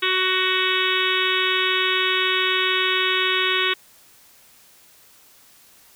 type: harmonic tone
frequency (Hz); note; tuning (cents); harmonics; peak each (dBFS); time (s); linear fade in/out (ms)
373; F#4; +14; 1 / 3 / 4 / 5 / 6 / 7 / 8 / 9 / 10; -27 / -27 / -27 / -27 / -27 / -27 / -27 / -27 / -27; 0.02-3.74; 10
effects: white hiss -52 dBFS RMS until 5.95 s